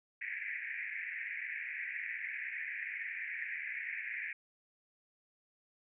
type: band-pass noise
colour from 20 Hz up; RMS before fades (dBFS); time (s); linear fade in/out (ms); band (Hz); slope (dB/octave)
pink; -41; 0.21-4.33; 5; 1700 to 2400; 96
effects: none